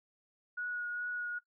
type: tone with vibrato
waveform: sine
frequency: 1454 Hz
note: F#6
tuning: 31 cents flat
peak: -35 dBFS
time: 0.57-1.39 s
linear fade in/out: 10 ms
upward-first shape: triangle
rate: 2.4 Hz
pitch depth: 15 cents each way
effects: noise-tail reverb RT60 0.1 s tail -17 dB re dry